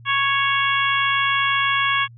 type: harmonic tone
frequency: 554 Hz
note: C#5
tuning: 1 cent flat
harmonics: 2 / 3 / 4 / 5 / 6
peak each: -21 / -23 / -24 / -25 / -26 dBFS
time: 0.05-2.08 s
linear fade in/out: 50 ms
effects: added 117 Hz sine -41 dBFS peak until 2.17 s